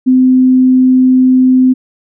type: tone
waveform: sine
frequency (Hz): 256.8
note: C4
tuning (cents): -32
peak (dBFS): -4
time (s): 0.06-1.74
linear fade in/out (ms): 20
effects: none